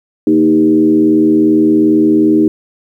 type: tone with frequency modulation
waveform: sine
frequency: 312.3 Hz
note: D#4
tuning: 7 cents sharp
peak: -6 dBFS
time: 0.27-2.48 s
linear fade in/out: 2 ms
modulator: 82.6 Hz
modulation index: 0.86
effects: 8-bit